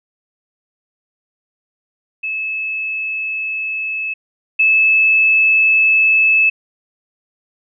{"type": "tone pair in turn", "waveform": "sine", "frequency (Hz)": [2600, 2609], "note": ["E7", "E7"], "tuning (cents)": [-24, -18], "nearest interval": "unison", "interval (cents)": 6, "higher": "second", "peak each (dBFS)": [-19, -9], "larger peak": "second", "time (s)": [[2.23, 4.14], [4.59, 6.5]], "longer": "neither", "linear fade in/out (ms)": 10, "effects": []}